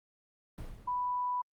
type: noise with exponential decay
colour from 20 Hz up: brown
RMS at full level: -40 dBFS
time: 0.58-1.41 s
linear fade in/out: 1 ms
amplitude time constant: 180 ms
type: tone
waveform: sine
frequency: 990 Hz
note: B5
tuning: 4 cents sharp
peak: -30 dBFS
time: 0.87-1.42 s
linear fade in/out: 10 ms
effects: Opus 24 kbps